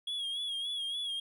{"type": "tone with vibrato", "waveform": "triangle", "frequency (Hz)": 3316, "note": "G#7", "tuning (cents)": -3, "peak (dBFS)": -32, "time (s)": [0.07, 1.2], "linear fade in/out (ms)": 5, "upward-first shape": "sine", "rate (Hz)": 3.5, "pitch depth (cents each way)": 59, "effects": []}